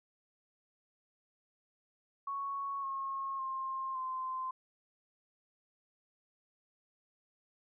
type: tone with pitch steps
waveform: sine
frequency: 1108.7 / 1084.6 / 1061.1 / 1038 Hz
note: C#6 / C#6 / C6 / C6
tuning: 0 / -38 / +24 / -14 cents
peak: -35 dBFS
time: 2.27-4.51 s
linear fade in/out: 5 ms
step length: 560 ms
effects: none